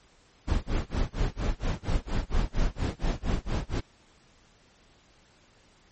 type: noise with tremolo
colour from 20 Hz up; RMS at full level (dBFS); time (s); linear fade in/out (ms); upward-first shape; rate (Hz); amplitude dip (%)
brown; -24; 0.47-3.81; 20; sine; 4.3; 100
effects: pink hiss -60 dBFS RMS until 5.91 s + MP3 32 kbps